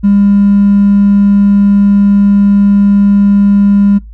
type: tone with hard clipping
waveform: triangle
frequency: 201.2 Hz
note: G3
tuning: 45 cents sharp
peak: -4 dBFS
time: 0.03-3.99 s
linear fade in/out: 20 ms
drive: 3 dB
effects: noise-tail reverb RT60 0.2 s tail -24 dB re dry + added 53 Hz sine -27 dBFS peak until 4.13 s